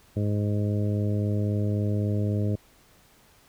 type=harmonic tone; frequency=103.7 Hz; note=G#2; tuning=2 cents flat; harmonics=1 / 2 / 3 / 4 / 5 / 6; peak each=-24 / -30 / -34 / -36 / -38 / -40 dBFS; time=0.16-2.56 s; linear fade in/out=10 ms; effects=pink hiss -58 dBFS RMS until 3.48 s